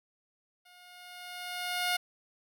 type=tone with level ramp; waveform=10% pulse; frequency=717 Hz; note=F5; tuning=45 cents sharp; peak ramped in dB=-48 to -18 dBFS; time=0.65-1.97 s; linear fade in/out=10 ms; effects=none